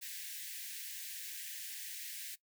white high-pass noise, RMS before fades -45 dBFS, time 0.01-2.36 s, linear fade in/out 20 ms, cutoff 1600 Hz, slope 96 dB/octave, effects noise-tail reverb RT60 0.1 s tail -19 dB re dry

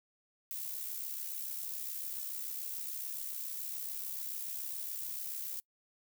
violet noise with amplitude modulation, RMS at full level -38 dBFS, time 0.51-5.6 s, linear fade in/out 0 ms, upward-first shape sine, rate 67 Hz, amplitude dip 50%, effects noise-tail reverb RT60 0.1 s tail -25 dB re dry

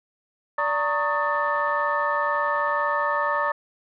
sine tone cluster, 583 / 919 / 1112 / 1254 / 1774 Hz, D5 / A#5 / C#6 / D#6 / A6, -13 / -25 / +5 / +13 / +14 cents, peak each -27 dBFS, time 0.58-3.52 s, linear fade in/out 5 ms, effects tanh soft clip ceiling -11 dBFS

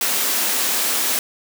white high-pass noise, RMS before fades -20 dBFS, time 0.01-1.19 s, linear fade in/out 2 ms, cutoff 200 Hz, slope 48 dB/octave, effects none

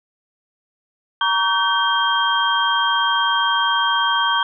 sine tone cluster, 935 / 1134 / 1541 / 3206 Hz, A#5 / C#6 / G6 / G7, +5 / +39 / -30 / +38 cents, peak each -21 dBFS, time 1.21-4.43 s, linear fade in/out 2 ms, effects none

